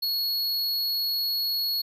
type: tone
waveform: square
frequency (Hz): 4343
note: C#8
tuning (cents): -36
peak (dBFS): -25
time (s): 0.02-1.82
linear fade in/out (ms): 10
effects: none

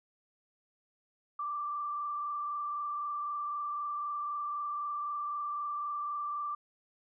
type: tone with frequency modulation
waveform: sine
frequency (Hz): 1174.7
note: D6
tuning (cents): 0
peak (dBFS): -33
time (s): 1.39-6.55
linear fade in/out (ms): 5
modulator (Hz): 23.9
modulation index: 0.82
effects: none

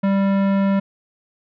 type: tone with tanh clipping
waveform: sine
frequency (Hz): 196.3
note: G3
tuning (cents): +3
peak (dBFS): -17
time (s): 0.03-0.8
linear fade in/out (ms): 10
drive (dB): 18
effects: none

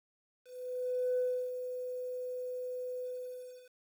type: tone with ADSR envelope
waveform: sine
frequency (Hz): 501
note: B4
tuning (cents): +25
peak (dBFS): -27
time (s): 0.44-3.72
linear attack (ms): 740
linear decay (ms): 320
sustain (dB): -9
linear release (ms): 680
effects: tanh soft clip ceiling -24 dBFS + 10-bit

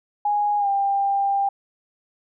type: tone with pitch glide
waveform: sine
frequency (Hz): 827 to 794.7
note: G#5 to G5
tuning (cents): -8 to +23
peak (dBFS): -18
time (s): 0.25-1.49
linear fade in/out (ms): 5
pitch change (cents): -69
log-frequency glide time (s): 0.58-0.68
effects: none

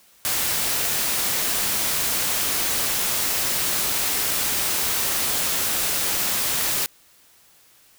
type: noise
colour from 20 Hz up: white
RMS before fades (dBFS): -23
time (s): 0.25-6.86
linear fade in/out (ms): 0
effects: white hiss -55 dBFS RMS until 7.98 s

